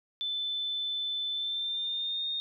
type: tone with pitch glide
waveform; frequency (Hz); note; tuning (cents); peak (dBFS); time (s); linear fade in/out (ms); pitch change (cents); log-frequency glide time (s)
sine; 3520 to 3676; A7 to A#7; 0 to -25; -30; 0.21-2.4; 0; +75; 1.32-2.27
effects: 12-bit